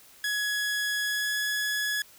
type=tone with pitch glide; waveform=sawtooth; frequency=1680 to 1689.7 Hz; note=G#6 to G#6; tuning=+19 to +29 cents; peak=-23 dBFS; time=0.24-2.02 s; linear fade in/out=2 ms; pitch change=+10 cents; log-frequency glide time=1.02-1.37 s; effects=white hiss -54 dBFS RMS until 2.18 s